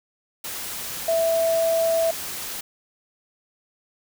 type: tone in noise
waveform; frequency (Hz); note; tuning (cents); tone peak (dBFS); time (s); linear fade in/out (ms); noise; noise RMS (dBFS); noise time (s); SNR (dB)
sine; 659.3; E5; 0; -18; 1.08-2.11; 5; white; -32; 0.44-2.61; +11
effects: none